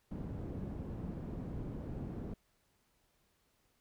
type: low-pass noise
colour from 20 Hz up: white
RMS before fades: -42 dBFS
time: 0.11-2.34 s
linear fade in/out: 5 ms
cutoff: 220 Hz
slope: 12 dB/octave
effects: pink hiss -75 dBFS RMS until 3.8 s